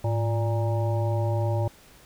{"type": "harmonic tone with a mistuned harmonic", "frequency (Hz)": 116.54, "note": "A#2", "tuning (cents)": 0, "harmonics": [1, 3, 5, 7, 8], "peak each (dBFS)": [-23, -34, -31, -36, -38], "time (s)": [0.04, 1.68], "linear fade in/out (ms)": 5, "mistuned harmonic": 1, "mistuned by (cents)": -140, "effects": ["pink hiss -53 dBFS RMS until 2.05 s"]}